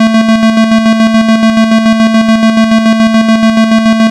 square tone with tremolo, 222.7 Hz, A3, 21 cents sharp, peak -3 dBFS, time 0-4.1 s, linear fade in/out 5 ms, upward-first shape square, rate 7 Hz, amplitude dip 45%, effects low-pass 5000 Hz 12 dB/octave + 7-bit

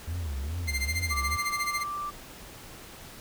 triangle tone with vibrato, 76.7 Hz, D#2, 24 cents flat, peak -28 dBFS, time 0.07-1.37 s, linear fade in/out 10 ms, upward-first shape sine, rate 2.4 Hz, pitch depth 240 cents each way
sawtooth tone with tremolo, 2093 Hz, C7, in tune, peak -23 dBFS, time 0.67-1.84 s, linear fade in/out 20 ms, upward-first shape sine, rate 14 Hz, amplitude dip 85%
sine tone, 1174.7 Hz, D6, in tune, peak -31 dBFS, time 1.1-2.11 s, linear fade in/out 20 ms
effects pink hiss -46 dBFS RMS until 3.2 s

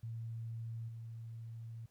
sine tone with level steps, 114.2 Hz, A#2, 35 cents flat, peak -40 / -44 dBFS, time 0.03-1.86 s, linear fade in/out 5 ms, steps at 0.88 s, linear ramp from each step 10 ms, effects pink hiss -75 dBFS RMS until 1.9 s

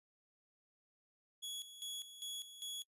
sawtooth tone with tremolo, 3361 Hz, G#7, 20 cents sharp, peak -39 dBFS, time 1.42-2.84 s, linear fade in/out 20 ms, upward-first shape square, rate 2.5 Hz, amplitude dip 70%, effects noise-tail reverb RT60 0.1 s tail -25 dB re dry + resampled to 32000 Hz

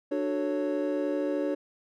triangle chord, D major seventh, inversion none, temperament equal with one note detuned, 296.9 / 370 / 440 / 554.4 Hz, D4 / F#4 / A4 / C#5, +19 / 0 / 0 / 0 cents, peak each -28 / -32 / -34 / -29 dBFS, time 0.11-1.55 s, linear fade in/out 10 ms, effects none

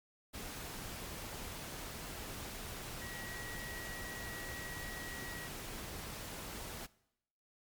sine tone in noise, 1916 Hz, A#6, 47 cents sharp, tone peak -47 dBFS, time 3-5.48 s, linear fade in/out 20 ms, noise pink, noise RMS -45 dBFS, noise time 0.33-6.87 s, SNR -5 dB, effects noise-tail reverb RT60 0.8 s tail -21 dB re dry + MP3 96 kbps

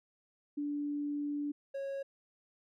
sine / triangle tone pair in turn, 291 / 549.3 Hz, D4 / C#5, -16 / -16 cents, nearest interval major seventh, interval 1100 cents, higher second, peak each -33 / -34 dBFS, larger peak first, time 0.57-1.52 / 1.74-2.03 s, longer first, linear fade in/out 10 ms, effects none

